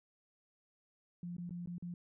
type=tone with dropouts; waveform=sine; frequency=174.61 Hz; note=F3; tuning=in tune; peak=-40 dBFS; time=1.23-1.94 s; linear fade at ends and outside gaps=2 ms; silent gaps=1.367-1.382 / 1.494-1.507 / 1.66-1.673 / 1.782-1.824 s; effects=none